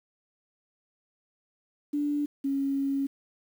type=tone pair in turn; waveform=sine; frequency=291.8 / 275.4 Hz; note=D4 / C#4; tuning=-11 / -11 cents; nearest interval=minor second; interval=100 cents; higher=first; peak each=-25 dBFS; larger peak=neither; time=1.93-2.26 / 2.44-3.07 s; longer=second; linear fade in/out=10 ms; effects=9-bit